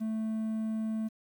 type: tone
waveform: triangle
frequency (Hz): 220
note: A3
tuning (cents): 0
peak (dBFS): -28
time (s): 0-1.09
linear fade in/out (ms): 20
effects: 10-bit